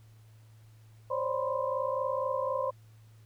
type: tone cluster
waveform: sine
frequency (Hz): 526 / 550 / 587 / 987 / 1044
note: C5 / C#5 / D5 / B5 / C6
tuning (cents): +9 / -14 / -1 / -1 / -4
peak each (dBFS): -32 / -38 / -36 / -37 / -35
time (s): 1.1-2.71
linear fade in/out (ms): 10
effects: added 110 Hz sine -53 dBFS peak until 3.25 s + pink hiss -67 dBFS RMS until 3.25 s